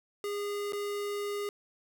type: tone with dropouts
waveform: square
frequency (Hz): 408.8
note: G#4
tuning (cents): -27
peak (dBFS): -33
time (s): 0.24-1.49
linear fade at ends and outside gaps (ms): 1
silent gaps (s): 0.723-0.732
effects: none